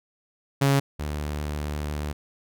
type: tone pair in turn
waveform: sawtooth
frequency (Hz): 138.59 / 74.33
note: C#3 / D2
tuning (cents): 0 / +21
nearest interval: major seventh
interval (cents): 1079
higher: first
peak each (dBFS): -14 / -24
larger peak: first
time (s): 0.61-0.8 / 0.99-2.13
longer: second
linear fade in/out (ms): 10
effects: none